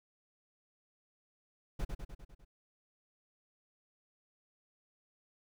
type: noise with echo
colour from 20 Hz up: brown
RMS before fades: -34 dBFS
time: 1.79-1.85 s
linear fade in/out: 10 ms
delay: 100 ms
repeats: 6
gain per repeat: -4 dB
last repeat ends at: 2.45 s
effects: none